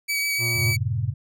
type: tone with vibrato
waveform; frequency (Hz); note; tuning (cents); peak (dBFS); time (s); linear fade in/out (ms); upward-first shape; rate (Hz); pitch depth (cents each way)
sawtooth; 2279; C#7; +47; -19; 0.08-0.77; 20; sine; 6.8; 14
type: harmonic tone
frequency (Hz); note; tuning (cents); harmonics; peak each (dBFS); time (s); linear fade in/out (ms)
118.3; A#2; +26; 1 / 2 / 3 / 5 / 6 / 7 / 8 / 9 / 10; -26 / -44 / -36 / -45 / -49 / -51 / -48 / -52 / -49; 0.38-0.75; 50
type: chord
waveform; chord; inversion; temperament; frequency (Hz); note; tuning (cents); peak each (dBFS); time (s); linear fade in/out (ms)
sine; F# diminished; none; just; 92.5 / 111 / 133.2; F#2 / A2 / C3; 0 / +16 / +31; -28 / -25 / -27; 0.55-1.14; 20
effects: none